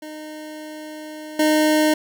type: tone with level steps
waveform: 25% pulse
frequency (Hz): 307.4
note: D#4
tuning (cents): -21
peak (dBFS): -29 / -11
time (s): 0.02-1.94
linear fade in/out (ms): 5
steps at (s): 1.39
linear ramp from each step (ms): 5
effects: none